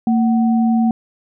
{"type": "tone pair together", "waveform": "sine", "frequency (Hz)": [227.6, 748], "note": ["A#3", "F#5"], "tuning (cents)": [-41, 19], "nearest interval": "octave + major sixth", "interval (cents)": 2060, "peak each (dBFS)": [-12, -23], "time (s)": [0.07, 0.91], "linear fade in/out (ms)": 2, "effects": []}